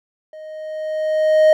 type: tone with level ramp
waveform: triangle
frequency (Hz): 622.3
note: D#5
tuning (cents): 0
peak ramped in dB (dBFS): -32 to -5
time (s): 0.33-1.53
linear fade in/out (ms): 2
effects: none